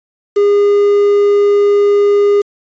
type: tone with quantisation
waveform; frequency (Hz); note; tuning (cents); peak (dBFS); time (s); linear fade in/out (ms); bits
triangle; 407.7; G#4; -32; -5; 0.36-2.42; 10; 5
effects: resampled to 16000 Hz